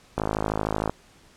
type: click train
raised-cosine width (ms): 1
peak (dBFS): -10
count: 39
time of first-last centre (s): 0.18-0.896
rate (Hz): 53.1
effects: pink hiss -55 dBFS RMS until 1.36 s + low-pass 9000 Hz 12 dB/octave